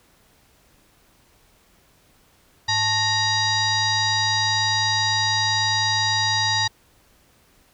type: tone with frequency modulation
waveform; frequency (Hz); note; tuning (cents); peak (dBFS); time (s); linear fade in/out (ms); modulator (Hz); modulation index
sine; 2833; F7; +24; -18; 2.68-6.68; 10; 979; 2.6
effects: pink hiss -58 dBFS RMS until 7.73 s